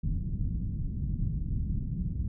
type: low-pass noise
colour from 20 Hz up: pink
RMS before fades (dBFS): -31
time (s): 0.03-2.28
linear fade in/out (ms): 5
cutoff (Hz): 190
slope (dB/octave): 24
effects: none